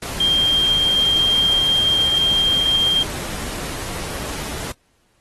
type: tone in noise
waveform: sine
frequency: 3194 Hz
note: G7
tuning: 32 cents sharp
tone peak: -14 dBFS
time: 0.2-3.03 s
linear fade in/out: 5 ms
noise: pink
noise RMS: -29 dBFS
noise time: 0.02-4.72 s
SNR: +12 dB
effects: pink hiss -63 dBFS RMS until 5.2 s + AAC 32 kbps